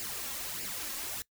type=noise with flanger; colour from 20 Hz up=white; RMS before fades=-38 dBFS; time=0-1.22 s; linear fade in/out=0 ms; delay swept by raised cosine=0.41 to 3.71 ms; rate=1.6 Hz; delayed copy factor=+0.65; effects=noise-tail reverb RT60 0.1 s tail -21 dB re dry